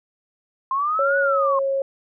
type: linear two-way sweep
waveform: sine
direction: up then down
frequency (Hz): 1046.5 to 1486 to 1054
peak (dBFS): -19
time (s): 0.71-1.59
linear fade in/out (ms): 2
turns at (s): 1.18
type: tone with pitch glide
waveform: sine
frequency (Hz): 554.4 to 544.2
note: C#5 to C#5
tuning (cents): 0 to -32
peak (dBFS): -19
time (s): 0.99-1.82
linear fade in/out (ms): 2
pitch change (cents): -32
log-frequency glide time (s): 1.25-1.7
effects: none